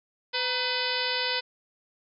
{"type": "harmonic tone with a mistuned harmonic", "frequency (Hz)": 503, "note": "B4", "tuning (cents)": 32, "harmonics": [1, 2, 3, 4, 5, 6, 7, 8, 9, 10], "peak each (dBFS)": [-35, -35, -35, -35, -35, -35, -35, -35, -35, -35], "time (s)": [0.33, 1.41], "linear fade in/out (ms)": 20, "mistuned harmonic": 2, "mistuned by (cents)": -88, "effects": []}